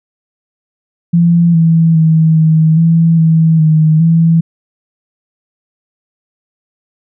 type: tone with pitch steps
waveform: sine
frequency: 170.4 / 164 / 160 / 158.7 / 165.1 / 161.6 / 156.5 / 164.8 Hz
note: F3 / E3 / D#3 / D#3 / E3 / E3 / D#3 / E3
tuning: -42 / -9 / +49 / +35 / +3 / -34 / +10 / 0 cents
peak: -5 dBFS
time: 1.13-4.41 s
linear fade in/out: 10 ms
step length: 410 ms
effects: none